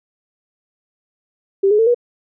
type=tone with pitch steps; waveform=sine; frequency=392 / 420.1 / 450.3 / 482.6 Hz; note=G4 / G#4 / A4 / B4; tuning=0 / +20 / +40 / -40 cents; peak=-10 dBFS; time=1.63-1.946 s; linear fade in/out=10 ms; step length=79 ms; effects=none